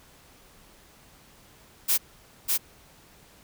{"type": "noise with echo", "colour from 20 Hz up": "blue", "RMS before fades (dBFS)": -22, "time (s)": [1.88, 1.98], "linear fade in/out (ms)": 20, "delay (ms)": 600, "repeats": 1, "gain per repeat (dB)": -2, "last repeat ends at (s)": 2.58, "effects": ["pink hiss -55 dBFS RMS until 3.43 s"]}